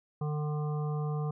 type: harmonic tone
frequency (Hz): 150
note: D3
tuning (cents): +37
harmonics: 1 / 3 / 5 / 7 / 8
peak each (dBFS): -30 / -40 / -44 / -47 / -48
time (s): 0.21-1.31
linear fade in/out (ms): 5
effects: none